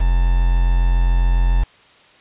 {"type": "tone with quantisation", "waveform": "triangle", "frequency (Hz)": 43.65, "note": "F1", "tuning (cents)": 0, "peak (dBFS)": -10, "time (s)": [0, 1.64], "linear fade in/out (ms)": 10, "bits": 5, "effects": ["white hiss -49 dBFS RMS until 2.2 s", "resampled to 8000 Hz"]}